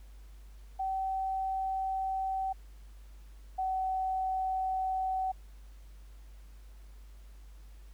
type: tone pair in turn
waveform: sine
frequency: 766 / 756.3 Hz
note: G5 / F#5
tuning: -40 / +38 cents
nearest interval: unison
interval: 22 cents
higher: first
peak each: -30 / -29 dBFS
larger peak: second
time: 0.79-2.53 / 3.58-5.32 s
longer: neither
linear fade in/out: 10 ms
effects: added 50 Hz sine -48 dBFS peak until 7.93 s + pink hiss -65 dBFS RMS until 7.93 s